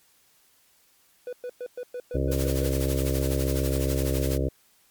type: tone bursts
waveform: triangle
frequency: 493.9 Hz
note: B4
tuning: in tune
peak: -29 dBFS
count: 9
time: 1.27-2.672 s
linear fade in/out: 2 ms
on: 58 ms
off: 110 ms
type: harmonic tone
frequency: 67 Hz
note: C2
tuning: 42 cents sharp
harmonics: 1 / 2 / 4 / 5 / 6 / 7 / 8 / 9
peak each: -26 / -29 / -32 / -33 / -34 / -34 / -35 / -36 dBFS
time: 2.14-4.49 s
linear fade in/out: 10 ms
type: noise with tremolo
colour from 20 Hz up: white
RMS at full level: -34 dBFS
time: 2.31-4.38 s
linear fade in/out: 10 ms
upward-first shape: sine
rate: 12 Hz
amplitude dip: 65%
effects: white hiss -62 dBFS RMS until 4.9 s + MP3 96 kbps